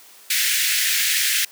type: high-pass noise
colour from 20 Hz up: pink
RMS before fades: -20 dBFS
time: 0.3-1.45 s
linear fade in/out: 5 ms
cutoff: 1700 Hz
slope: 48 dB/octave
effects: white hiss -47 dBFS RMS until 1.51 s + high-pass 300 Hz 12 dB/octave